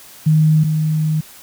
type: tone pair in turn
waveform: sine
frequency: 155.56 / 155.56 Hz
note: D#3 / D#3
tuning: 0 / 0 cents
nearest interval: unison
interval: 0 cents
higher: neither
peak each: -9 / -14 dBFS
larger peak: first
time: 0.26-0.64 / 0.64-1.21 s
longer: second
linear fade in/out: 10 ms
effects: white hiss -41 dBFS RMS until 1.42 s